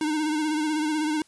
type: tone with vibrato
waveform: square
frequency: 307 Hz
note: D#4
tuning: 23 cents flat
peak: -24 dBFS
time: 0.01-1.22 s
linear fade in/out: 2 ms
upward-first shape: sine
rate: 16 Hz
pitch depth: 47 cents each way
effects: white hiss -60 dBFS RMS until 1.27 s + resampled to 24000 Hz